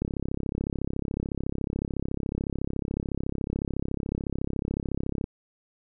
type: click train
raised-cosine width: 3 ms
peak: -16 dBFS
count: 178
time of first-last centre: 0.02-5.241 s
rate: 33.9 Hz
effects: none